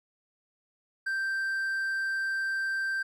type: tone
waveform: triangle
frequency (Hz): 1568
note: G6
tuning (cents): 0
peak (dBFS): -26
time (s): 1.06-3.03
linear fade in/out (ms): 10
effects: none